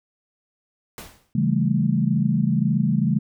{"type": "noise with exponential decay", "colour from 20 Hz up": "pink", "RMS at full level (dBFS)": -34, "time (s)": [0.98, 1.33], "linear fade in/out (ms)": 1, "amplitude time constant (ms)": 75}
{"type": "chord", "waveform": "sine", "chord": "A dominant seventh", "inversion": "first", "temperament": "just", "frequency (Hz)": [137.5, 165, 198, 220], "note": ["C#3", "E3", "G3", "A3"], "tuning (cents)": [-14, 2, 18, 0], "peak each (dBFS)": -23, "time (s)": [1.35, 3.19], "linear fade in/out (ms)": 5}
{"effects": []}